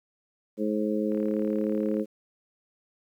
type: harmonic tone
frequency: 106.4 Hz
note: G#2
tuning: 42 cents sharp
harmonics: 2 / 3 / 4 / 5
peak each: -28 / -30 / -31 / -32 dBFS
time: 0.57-2.06 s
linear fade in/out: 50 ms
type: click train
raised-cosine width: 0.5 ms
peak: -33 dBFS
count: 33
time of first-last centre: 1.12-1.997 s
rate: 36.5 Hz
effects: 10-bit